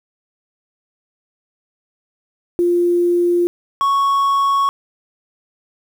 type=tone pair in turn; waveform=sine / triangle; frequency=349.2 / 1108.6 Hz; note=F4 / C#6; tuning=0 / 0 cents; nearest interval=octave + minor sixth; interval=2000 cents; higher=second; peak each=-12 / -11 dBFS; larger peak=second; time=2.59-3.47 / 3.81-4.69 s; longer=neither; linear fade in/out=0 ms; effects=7-bit